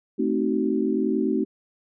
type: chord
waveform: sine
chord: A diminished seventh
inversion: none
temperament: equal with one note detuned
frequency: 220 / 261.6 / 311.1 / 378 Hz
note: A3 / C4 / Eb4 / Gb4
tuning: 0 / 0 / 0 / +37 cents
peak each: -26 dBFS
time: 0.18-1.45 s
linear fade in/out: 20 ms
effects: none